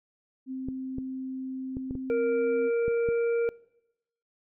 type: tone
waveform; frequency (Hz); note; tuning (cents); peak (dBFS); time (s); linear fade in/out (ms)
sine; 261.6; C4; 0; -32; 0.46-2.71; 50
type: clicks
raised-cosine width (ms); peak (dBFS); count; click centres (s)
3; -23; 7; 0.686 / 0.984 / 1.769 / 1.909 / 1.953 / 2.881 / 3.088
type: harmonic tone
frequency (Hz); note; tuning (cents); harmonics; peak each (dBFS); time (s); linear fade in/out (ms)
466.9; A#4; +3; 1 / 3 / 5; -23 / -41 / -44; 2.1-3.49; 0
effects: noise-tail reverb RT60 0.9 s tail -23 dB re dry